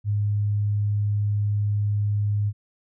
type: tone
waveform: sine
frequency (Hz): 103.4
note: G#2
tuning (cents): -7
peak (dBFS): -20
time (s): 0.04-2.53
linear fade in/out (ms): 50
effects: none